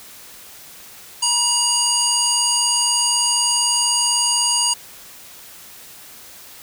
harmonic tone with a mistuned harmonic, 956 Hz, A#5, 43 cents sharp, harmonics 1 / 3 / 5 / 7 / 9 / 10, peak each -25 / -24 / -21 / -21 / -22 / -26 dBFS, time 1.22-4.74 s, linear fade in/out 10 ms, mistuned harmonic 10, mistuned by -27 cents, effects white hiss -41 dBFS RMS until 6.62 s

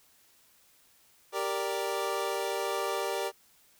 25% pulse chord, G minor, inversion none, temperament equal, 392 / 466.2 / 587.3 Hz, G4 / Bb4 / D5, 0 / 0 / 0 cents, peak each -30 / -31 / -31 dBFS, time 1.32-3.32 s, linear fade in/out 50 ms, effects white hiss -63 dBFS RMS until 3.79 s

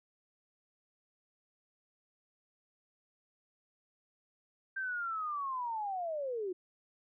sine linear sweep, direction down, 1582 to 349.2 Hz, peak -34 dBFS, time 4.76-6.53 s, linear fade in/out 10 ms, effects none

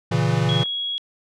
square chord, A# diminished, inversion none, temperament equal, 116.54 / 138.59 / 164.81 Hz, A#2 / C#3 / E3, 0 / 0 / 0 cents, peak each -23 dBFS, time 0.11-0.64 s, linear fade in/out 10 ms
sine tone, 3322 Hz, G#7, in tune, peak -23 dBFS, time 0.49-0.98 s, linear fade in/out 0 ms
clicks, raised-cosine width 0.5 ms, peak -32 dBFS, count 2, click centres 0.632 / 0.656 s
effects low-pass 6000 Hz 12 dB/octave

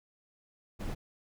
brown noise, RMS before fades -36 dBFS, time 0.79-0.95 s, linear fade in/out 20 ms, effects none

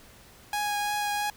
sawtooth tone with vibrato, 827 Hz, G#5, 8 cents flat, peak -23 dBFS, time 0.53-1.3 s, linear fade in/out 2 ms, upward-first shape triangle, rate 3 Hz, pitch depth 11 cents each way, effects pink hiss -53 dBFS RMS until 1.36 s

